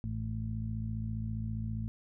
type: harmonic tone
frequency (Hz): 54.9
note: A1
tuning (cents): -3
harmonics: 1 / 2 / 3 / 4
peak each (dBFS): -40 / -35 / -47 / -40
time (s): 0.04-1.88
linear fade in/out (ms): 0
effects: none